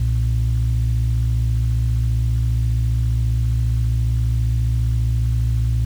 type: tone pair together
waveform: sine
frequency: 61.73 / 116.54 Hz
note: B1 / A#2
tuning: 0 / 0 cents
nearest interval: major seventh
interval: 1100 cents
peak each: -17 / -17 dBFS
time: 0-5.85 s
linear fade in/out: 5 ms
effects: tanh soft clip ceiling -11 dBFS + 7-bit